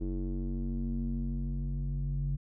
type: tone with low-pass filter sweep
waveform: square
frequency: 46.72 Hz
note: F#1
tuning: 18 cents sharp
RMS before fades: -33 dBFS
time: 0-2.37 s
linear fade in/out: 20 ms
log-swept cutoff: 330 to 150 Hz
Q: 4.3
effects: none